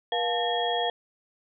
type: tone cluster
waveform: sine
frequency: 478.6 / 704 / 868 / 1815 / 3300 Hz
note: A#4 / F5 / A5 / A#6 / G#7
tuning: +46 / +14 / -24 / -47 / -12 cents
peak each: -30 / -28 / -33 / -35 / -30 dBFS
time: 0.12-0.9 s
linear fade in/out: 2 ms
effects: none